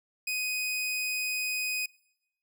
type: tone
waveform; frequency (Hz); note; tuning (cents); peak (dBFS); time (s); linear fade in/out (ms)
sawtooth; 2500; D#7; +8; -26; 0.27-1.86; 5
effects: noise-tail reverb RT60 0.8 s tail -22 dB re dry